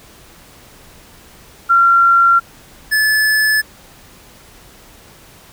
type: tone pair in turn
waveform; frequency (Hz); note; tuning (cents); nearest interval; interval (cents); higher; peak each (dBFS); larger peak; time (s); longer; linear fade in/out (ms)
sine / square; 1373 / 1729.9; F6 / A6; -30 / -30; major third; 400; second; -7 / -12; first; 1.69-2.4 / 2.91-3.62; neither; 20
effects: pink hiss -43 dBFS RMS until 5.52 s